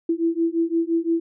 sine beating tone pair, 329.6 / 335.4 Hz, E4 / E4, 0 / +30 cents, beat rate 5.8 Hz, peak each -22 dBFS, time 0.09-1.2 s, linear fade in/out 5 ms, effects none

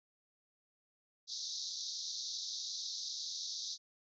pink band-pass noise, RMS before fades -42 dBFS, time 1.27-3.78 s, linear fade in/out 50 ms, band 3700 to 6300 Hz, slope 96 dB/octave, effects none

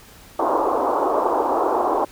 white band-pass noise, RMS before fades -20 dBFS, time 0.39-2.05 s, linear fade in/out 5 ms, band 290 to 1100 Hz, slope 48 dB/octave, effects pink hiss -46 dBFS RMS until 2.11 s

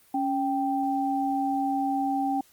sine tone pair together, 277 / 783.5 Hz, C#4 / G5, -1 / -1 cents, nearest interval octave + tritone, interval 1800 cents, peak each -27 / -26 dBFS, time 0.14-2.41 s, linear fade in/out 5 ms, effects white hiss -59 dBFS RMS until 2.52 s + Opus 32 kbps

